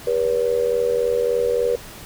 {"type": "tone with amplitude modulation", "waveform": "sine", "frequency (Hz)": 482.6, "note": "B4", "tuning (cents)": -40, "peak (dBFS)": -13, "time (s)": [0.07, 1.76], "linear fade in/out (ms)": 5, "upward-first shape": "sine", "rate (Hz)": 83.5, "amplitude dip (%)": 85, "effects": ["pink hiss -39 dBFS RMS until 2.05 s"]}